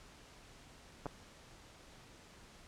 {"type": "clicks", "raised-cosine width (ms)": 1, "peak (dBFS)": -26, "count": 2, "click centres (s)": [1.058, 1.065], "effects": ["pink hiss -58 dBFS RMS until 2.67 s", "low-pass 8000 Hz 12 dB/octave"]}